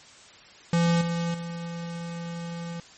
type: tone with level steps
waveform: square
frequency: 169.7 Hz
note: F3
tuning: 49 cents flat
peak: -20 / -26 / -33 dBFS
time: 0.73-2.8 s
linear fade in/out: 2 ms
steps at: 1.01 / 1.34 s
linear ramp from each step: 5 ms
effects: white hiss -50 dBFS RMS until 2.97 s + MP3 32 kbps